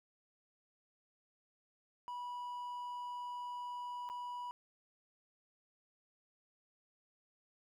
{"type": "tone with dropouts", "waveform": "triangle", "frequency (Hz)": 978, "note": "B5", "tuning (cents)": -17, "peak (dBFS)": -39, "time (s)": [2.08, 4.51], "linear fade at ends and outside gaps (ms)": 0, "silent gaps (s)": [4.09, 4.099], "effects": []}